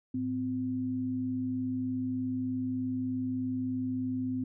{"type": "tone pair together", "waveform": "sine", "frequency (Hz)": [106.7, 256.7], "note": ["G#2", "C4"], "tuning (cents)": [47, -33], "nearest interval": "octave + minor third", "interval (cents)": 1520, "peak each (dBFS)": [-39, -30], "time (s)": [0.14, 4.44], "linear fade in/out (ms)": 5, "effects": []}